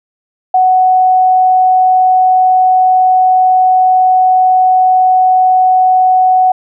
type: tone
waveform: sine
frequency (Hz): 743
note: F#5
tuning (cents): +7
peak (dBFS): -5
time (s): 0.54-6.52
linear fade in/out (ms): 5
effects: none